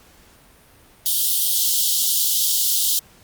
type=high-pass noise; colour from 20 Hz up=white; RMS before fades=-19 dBFS; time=1.06-2.99 s; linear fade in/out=0 ms; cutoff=3000 Hz; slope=96 dB/octave; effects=pink hiss -51 dBFS RMS until 3.23 s + Opus 48 kbps